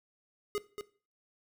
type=tone with echo; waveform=square; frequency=415.3 Hz; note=G#4; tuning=in tune; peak=-31 dBFS; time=0.55-0.58 s; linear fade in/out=0 ms; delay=230 ms; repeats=1; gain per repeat=-7 dB; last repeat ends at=0.81 s; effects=noise-tail reverb RT60 0.4 s tail -18 dB re dry